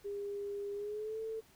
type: tone with pitch glide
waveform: sine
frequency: 404.6 to 443.8 Hz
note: G#4 to A4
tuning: -45 to +15 cents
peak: -37 dBFS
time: 0.04-1.41 s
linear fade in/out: 20 ms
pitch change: +160 cents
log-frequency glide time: 0.74-1.2 s
effects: pink hiss -64 dBFS RMS until 1.55 s